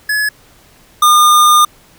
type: tone pair in turn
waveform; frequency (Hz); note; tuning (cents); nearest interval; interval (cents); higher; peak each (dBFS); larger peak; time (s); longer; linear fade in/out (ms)
square; 1700 / 1211.8; G#6 / D#6; +40 / -46; tritone; 586; first; -13 / -6; second; 0.09-0.29 / 1.02-1.65; second; 5
effects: pink hiss -46 dBFS RMS until 1.98 s